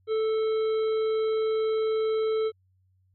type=harmonic tone with a mistuned harmonic; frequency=438.9 Hz; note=A4; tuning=4 cents flat; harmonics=1 / 3 / 5 / 7 / 9; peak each=-23 / -39 / -47 / -48 / -47 dBFS; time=0.07-2.52 s; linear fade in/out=50 ms; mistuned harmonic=7; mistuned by=+61 cents; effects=added 93 Hz sine -63 dBFS peak until 3.14 s